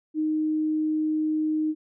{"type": "tone", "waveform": "sine", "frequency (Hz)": 310, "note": "D#4", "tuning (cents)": -6, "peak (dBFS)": -22, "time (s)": [0.14, 1.75], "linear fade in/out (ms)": 50, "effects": []}